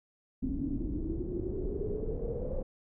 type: noise with low-pass filter sweep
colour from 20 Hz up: brown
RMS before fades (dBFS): -34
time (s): 0.42-2.63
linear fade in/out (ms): 10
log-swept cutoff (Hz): 260 to 530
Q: 9.9
effects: none